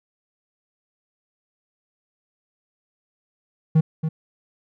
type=tone with echo; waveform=triangle; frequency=158.3 Hz; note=D#3; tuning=30 cents sharp; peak=-10 dBFS; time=3.75-3.81 s; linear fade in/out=10 ms; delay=280 ms; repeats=1; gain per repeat=-8 dB; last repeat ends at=4.09 s; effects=none